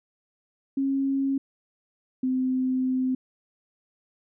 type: tone pair in turn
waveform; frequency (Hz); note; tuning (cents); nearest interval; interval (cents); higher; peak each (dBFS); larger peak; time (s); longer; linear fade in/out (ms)
sine; 272.3 / 257.8; C#4 / C4; -31 / -26; minor second; 95; first; -22; neither; 0.77-1.38 / 2.23-3.15; second; 5
effects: none